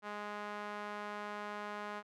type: tone with band-pass filter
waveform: sawtooth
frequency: 207.7 Hz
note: G#3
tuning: in tune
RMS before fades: -43 dBFS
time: 0.02-2.03 s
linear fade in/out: 50 ms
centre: 1200 Hz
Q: 1.2
effects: none